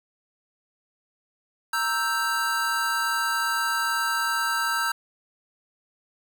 square chord, E diminished, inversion second, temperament equal, 932.3 / 1318.5 / 1568 Hz, Bb5 / E6 / G6, 0 / 0 / 0 cents, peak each -31 / -28 / -27 dBFS, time 1.73-4.92 s, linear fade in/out 5 ms, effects 9-bit

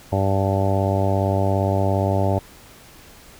harmonic tone, 97.4 Hz, G2, 11 cents flat, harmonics 1 / 2 / 3 / 4 / 5 / 6 / 7 / 8 / 9, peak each -20 / -27 / -28 / -28 / -31 / -25 / -27 / -31 / -30 dBFS, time 0.12-2.39 s, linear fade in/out 5 ms, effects pink hiss -46 dBFS RMS until 3.39 s

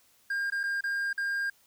triangle tone with dropouts, 1607 Hz, G6, 43 cents sharp, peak -26 dBFS, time 0.3-1.5 s, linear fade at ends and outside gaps 5 ms, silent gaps 0.502-0.521 / 0.633-0.636 / 0.809-0.838 / 1.13-1.177 s, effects white hiss -64 dBFS RMS until 1.66 s

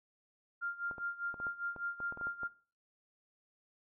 sine tone with tremolo, 1396.9 Hz, F6, in tune, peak -34 dBFS, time 0.61-2.48 s, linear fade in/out 20 ms, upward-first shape sine, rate 5 Hz, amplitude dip 85%
clicks, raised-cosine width 1 ms, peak -33 dBFS, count 12, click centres 0.912 / 0.982 / 1.342 / 1.401 / 1.468 / 1.763 / 2.003 / 2.124 / 2.174 / 2.212 / 2.27 / 2.433 s
effects noise-tail reverb RT60 0.4 s tail -17 dB re dry

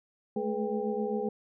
sine tone cluster, 211.1 / 218.7 / 422.6 / 492.9 / 792 Hz, G#3 / A3 / G#4 / B4 / G5, +29 / -10 / +30 / -3 / +18 cents, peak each -36 / -36 / -32 / -35 / -39 dBFS, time 0.36-1.29 s, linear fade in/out 5 ms, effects none

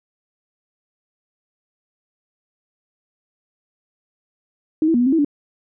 sine tone with pitch steps, 313 / 327.3 / 240.3 / 245.9 / 266.8 / 326.2 / 289 Hz, D#4 / E4 / B3 / B3 / C4 / E4 / D4, +10 / -12 / -47 / -7 / +34 / -18 / -28 cents, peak -13 dBFS, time 4.82-5.247 s, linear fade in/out 2 ms, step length 61 ms, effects none

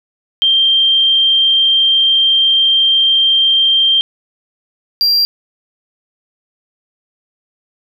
sine / triangle tone pair in turn, 3167 / 4745 Hz, G7 / D8, +17 / +17 cents, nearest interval perfect fifth, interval 700 cents, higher second, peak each -8 dBFS, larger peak neither, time 0.42-4.01 / 5.01-5.25 s, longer first, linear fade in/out 0 ms, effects none

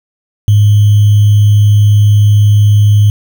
sine tone with sample-and-hold, 103.83 Hz, G#2, in tune, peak -3 dBFS, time 0.48-3.1 s, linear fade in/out 0 ms, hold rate 3150 Hz, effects none

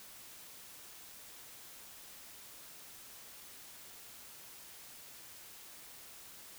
silence, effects white hiss -53 dBFS RMS until 6.58 s

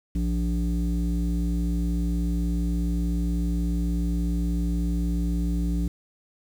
square tone with low-pass filter, 58.27 Hz, A#1, in tune, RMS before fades -25 dBFS, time 0.15-5.88 s, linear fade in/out 5 ms, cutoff 240 Hz, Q 9.2, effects 8-bit

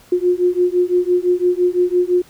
sine beating tone pair, 354.9 / 360.8 Hz, F4 / F#4, +28 / -44 cents, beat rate 5.9 Hz, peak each -16 dBFS, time 0.12-2.22 s, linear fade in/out 5 ms, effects pink hiss -48 dBFS RMS until 2.29 s

